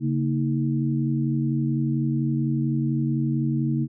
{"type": "tone cluster", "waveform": "sine", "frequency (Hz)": [139.6, 231.1, 315.4], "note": ["C#3", "A#3", "D#4"], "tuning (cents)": [13, -15, 24], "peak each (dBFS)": [-23, -26, -28], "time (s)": [0, 3.88], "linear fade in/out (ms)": 50, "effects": []}